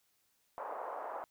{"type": "band-pass noise", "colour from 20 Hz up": "pink", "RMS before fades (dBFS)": -42, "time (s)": [0.58, 1.24], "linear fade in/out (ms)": 0, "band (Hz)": [580, 1100], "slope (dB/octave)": 24, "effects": ["white hiss -75 dBFS RMS until 1.3 s"]}